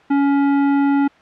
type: tone with tanh clipping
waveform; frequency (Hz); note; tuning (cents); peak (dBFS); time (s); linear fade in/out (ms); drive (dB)
sine; 280.5; C#4; +21; -15; 0.1-1.08; 10; 17
effects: white hiss -48 dBFS RMS until 1.21 s + low-pass 2000 Hz 12 dB/octave